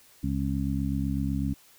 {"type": "harmonic tone", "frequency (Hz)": 68, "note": "C#2", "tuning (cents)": -33, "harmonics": [1, 2, 3, 4], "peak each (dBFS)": [-31, -31, -31, -31], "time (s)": [0.23, 1.54], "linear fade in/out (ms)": 10, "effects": ["white hiss -57 dBFS RMS until 1.78 s"]}